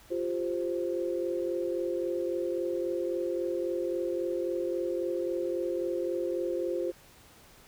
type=chord; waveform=sine; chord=F suspended second; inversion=none; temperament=just; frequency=349.2 / 392.9 / 523.8 Hz; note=F4 / G4 / C5; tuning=0 / +4 / +2 cents; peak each=-31 / -36 / -33 dBFS; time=0.1-6.92 s; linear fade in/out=20 ms; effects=pink hiss -56 dBFS RMS until 7.67 s